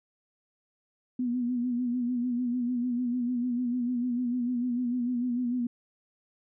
sine tone with vibrato, 245 Hz, B3, 14 cents flat, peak -26 dBFS, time 1.19-5.67 s, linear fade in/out 5 ms, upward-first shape sine, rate 6.7 Hz, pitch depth 55 cents each way, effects none

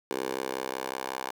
10% pulse tone with high-pass filter sweep, 65.41 Hz, C2, in tune, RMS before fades -34 dBFS, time 0.11-1.31 s, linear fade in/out 0 ms, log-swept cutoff 430 to 710 Hz, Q 2, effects 10-bit

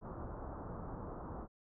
pink low-pass noise, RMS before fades -45 dBFS, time 0.01-1.48 s, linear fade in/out 50 ms, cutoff 1300 Hz, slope 48 dB/octave, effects none

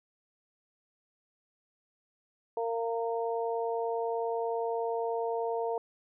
harmonic tone, 230.2 Hz, A#3, 22 cents flat, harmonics 2 / 3 / 4, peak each -31 / -35 / -37 dBFS, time 2.57-5.78 s, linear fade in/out 2 ms, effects none

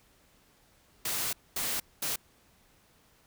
white noise bursts at uneven times, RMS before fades -32 dBFS, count 3, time 1.05-1.33 / 1.56-1.8 / 2.02-2.16 s, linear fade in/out 5 ms, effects pink hiss -64 dBFS RMS until 3.26 s

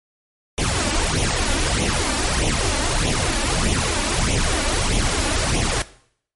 pink noise with flanger, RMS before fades -20 dBFS, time 0.58-5.82 s, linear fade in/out 0 ms, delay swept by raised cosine 0.31 to 3.51 ms, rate 1.6 Hz, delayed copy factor +0.7, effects noise-tail reverb RT60 0.6 s tail -17 dB re dry + MP3 48 kbps

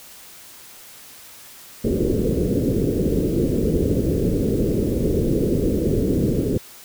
white low-pass noise, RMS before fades -20 dBFS, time 1.84-6.58 s, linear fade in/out 10 ms, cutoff 470 Hz, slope 48 dB/octave, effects white hiss -43 dBFS RMS until 6.84 s

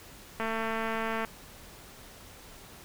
click train, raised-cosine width 0.5 ms, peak -18 dBFS, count 191, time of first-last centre 0.4-1.248 s, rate 224 Hz, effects pink hiss -50 dBFS RMS until 2.84 s

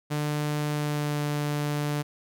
sawtooth tone with pitch glide, 148.9 to 147.27 Hz, D3 to D3, +24 to +5 cents, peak -22 dBFS, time 0.1-2.03 s, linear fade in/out 20 ms, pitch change -19 cents, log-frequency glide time 0.7-1.21 s, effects none

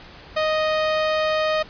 sawtooth tone, 622.3 Hz, D#5, in tune, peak -15 dBFS, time 0.36-1.63 s, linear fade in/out 10 ms, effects pink hiss -43 dBFS RMS until 1.69 s + resampled to 11025 Hz

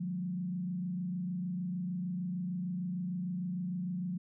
sine tone with frequency modulation, 180 Hz, F#3, 47 cents flat, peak -33 dBFS, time 0-4.18 s, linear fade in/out 10 ms, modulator 26.6 Hz, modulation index 0.63, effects none

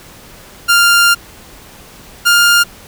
sawtooth tone pair in turn, 1396.9 / 1405.8 Hz, F6 / F6, 0 / +11 cents, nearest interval unison, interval 11 cents, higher second, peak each -3 dBFS, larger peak neither, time 0.68-1.15 / 2.25-2.64 s, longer first, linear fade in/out 20 ms, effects pink hiss -38 dBFS RMS until 2.87 s

